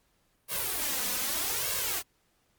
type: noise with flanger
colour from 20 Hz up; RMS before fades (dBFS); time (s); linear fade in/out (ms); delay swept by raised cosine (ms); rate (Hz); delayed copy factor
white; -31; 0.48-2.03; 50; 1.8 to 4.1; 0.81; +0.9
effects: pink hiss -71 dBFS RMS until 2.58 s + Opus 48 kbps